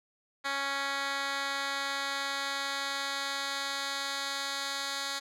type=tone with band-pass filter sweep; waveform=10% pulse; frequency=277.2 Hz; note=C#4; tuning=in tune; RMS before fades=-34 dBFS; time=0.44-5.2 s; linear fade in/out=20 ms; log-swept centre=2500 to 4300 Hz; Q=1; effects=none